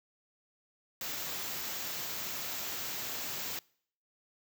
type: band-stop noise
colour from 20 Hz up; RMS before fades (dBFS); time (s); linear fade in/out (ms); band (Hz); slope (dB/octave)
white; -38; 1.01-3.59; 2; 7900 to 12000; 96
effects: noise-tail reverb RT60 0.6 s tail -25 dB re dry + high-pass 80 Hz 12 dB/octave